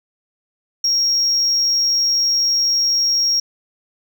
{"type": "tone", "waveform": "sine", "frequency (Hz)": 5588, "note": "F8", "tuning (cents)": 0, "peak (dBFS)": -12, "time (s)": [0.84, 3.4], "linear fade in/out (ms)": 5, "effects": ["tanh soft clip ceiling -12 dBFS", "9-bit"]}